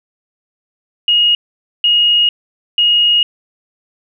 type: tone bursts at uneven times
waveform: sine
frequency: 2873 Hz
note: F7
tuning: 48 cents sharp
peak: -8 dBFS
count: 3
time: 1.08-1.35 / 1.84-2.29 / 2.78-3.23 s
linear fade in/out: 2 ms
effects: none